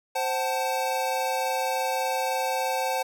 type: chord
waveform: square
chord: F# diminished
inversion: second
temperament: equal with one note detuned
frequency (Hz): 523.3 / 754.2 / 880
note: C5 / F#5 / A5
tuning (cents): 0 / +33 / 0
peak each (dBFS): -30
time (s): 0.15-3.03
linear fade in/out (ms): 10
effects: none